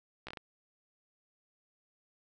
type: slowing click train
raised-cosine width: 0.3 ms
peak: -26 dBFS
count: 5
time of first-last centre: 0.27-0.372 s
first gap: 15 ms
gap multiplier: 1.37
effects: none